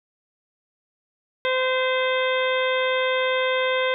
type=harmonic tone with a mistuned harmonic; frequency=515 Hz; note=C5; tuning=28 cents flat; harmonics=1 / 2 / 3 / 4 / 5 / 6 / 7; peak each=-22 / -28 / -29 / -28 / -33 / -33 / -33 dBFS; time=1.45-3.94 s; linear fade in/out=0 ms; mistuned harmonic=6; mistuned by=+70 cents; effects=none